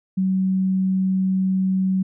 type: tone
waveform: sine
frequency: 188.8 Hz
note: F#3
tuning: 35 cents sharp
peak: -17 dBFS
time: 0.17-2.03 s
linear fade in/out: 10 ms
effects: none